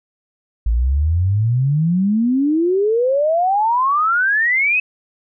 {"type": "exponential sweep", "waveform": "sine", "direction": "up", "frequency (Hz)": [53.5, 2591], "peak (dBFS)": -13, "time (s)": [0.66, 4.8], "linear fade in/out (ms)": 5, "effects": []}